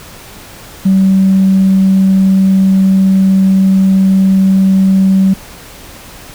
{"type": "tone", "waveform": "sine", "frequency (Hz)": 191.5, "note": "G3", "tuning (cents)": -40, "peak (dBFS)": -4, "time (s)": [0.85, 5.34], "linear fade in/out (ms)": 10, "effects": ["tanh soft clip ceiling -1 dBFS", "pink hiss -33 dBFS RMS until 6.34 s"]}